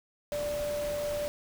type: tone in noise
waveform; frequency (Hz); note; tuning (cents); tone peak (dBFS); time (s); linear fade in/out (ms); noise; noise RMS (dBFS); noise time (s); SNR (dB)
sine; 587.3; D5; 0; -30; 0.32-1.28; 0; pink; -41; 0.32-1.28; +8
effects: none